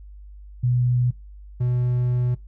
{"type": "tone pair in turn", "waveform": ["sine", "triangle"], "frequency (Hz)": [123.47, 123.47], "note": ["B2", "B2"], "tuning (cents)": [0, 0], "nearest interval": "unison", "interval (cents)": 0, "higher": "neither", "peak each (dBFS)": [-17, -17], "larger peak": "neither", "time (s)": [[0.63, 1.11], [1.6, 2.35]], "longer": "second", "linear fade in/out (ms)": 10, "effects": ["noise-tail reverb RT60 0.2 s tail -21 dB re dry", "added 50 Hz sine -39 dBFS peak until 2.47 s"]}